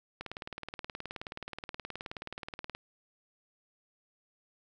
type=click train; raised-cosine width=0.3 ms; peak=-23 dBFS; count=49; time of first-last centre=0.21-2.75 s; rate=18.9 Hz; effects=none